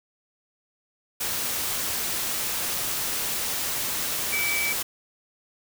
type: tone in noise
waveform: sine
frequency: 2302 Hz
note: D7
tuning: 35 cents flat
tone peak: -25 dBFS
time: 4.32-4.73 s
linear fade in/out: 10 ms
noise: white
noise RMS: -28 dBFS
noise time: 1.2-4.83 s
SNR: 0 dB
effects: none